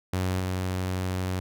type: tone pair in turn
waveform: sawtooth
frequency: 92.5 / 92.5 Hz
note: F#2 / F#2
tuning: 0 / 0 cents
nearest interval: unison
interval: 0 cents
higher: neither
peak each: -21 / -23 dBFS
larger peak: first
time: 0.13-0.4 / 0.4-1.4 s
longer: second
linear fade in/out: 5 ms
effects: none